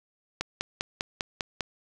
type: click train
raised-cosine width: 0.2 ms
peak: -11 dBFS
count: 7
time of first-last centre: 0.41-1.608 s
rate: 5.01 Hz
effects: none